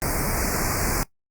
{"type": "band-stop noise", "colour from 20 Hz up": "pink", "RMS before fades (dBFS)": -24, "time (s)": [0.02, 1.03], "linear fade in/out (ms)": 0, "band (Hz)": [2400, 4700], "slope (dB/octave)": 96, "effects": ["noise-tail reverb RT60 0.1 s tail -19 dB re dry", "Opus 32 kbps"]}